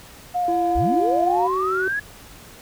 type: tone with vibrato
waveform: sine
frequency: 710 Hz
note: F5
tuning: 28 cents sharp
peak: -19 dBFS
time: 0.34-1.48 s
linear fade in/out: 20 ms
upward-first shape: square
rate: 5.4 Hz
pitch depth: 11 cents each way
type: tone with pitch glide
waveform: triangle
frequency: 339.1 to 376.3 Hz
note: E4 to F#4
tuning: +49 to +29 cents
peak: -21 dBFS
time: 0.48-1.88 s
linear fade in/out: 2 ms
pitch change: +180 cents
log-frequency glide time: 1.21-1.46 s
type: linear sweep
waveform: sine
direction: up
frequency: 30.87 to 1705 Hz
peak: -21 dBFS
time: 0.75-2 s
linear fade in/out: 10 ms
effects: pink hiss -44 dBFS RMS until 2.61 s